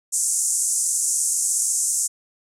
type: band-pass noise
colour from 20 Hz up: pink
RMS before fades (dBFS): -22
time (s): 0.12-2.08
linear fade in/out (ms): 20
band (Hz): 6500 to 10000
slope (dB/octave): 48
effects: none